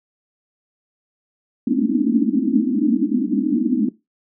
white band-pass noise, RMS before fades -18 dBFS, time 1.67-3.89 s, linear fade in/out 5 ms, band 210 to 310 Hz, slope 96 dB/octave, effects noise-tail reverb RT60 0.2 s tail -17 dB re dry

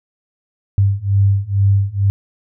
sine beating tone pair, 98 / 100.2 Hz, G2 / G2, 0 / +38 cents, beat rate 2.2 Hz, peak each -15 / -14 dBFS, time 0.78-2.1 s, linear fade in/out 0 ms, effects none

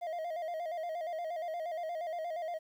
triangle tone with vibrato, 665 Hz, E5, 15 cents sharp, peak -33 dBFS, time 0.01-2.59 s, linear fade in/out 20 ms, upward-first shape square, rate 8.5 Hz, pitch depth 83 cents each way, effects 11-bit

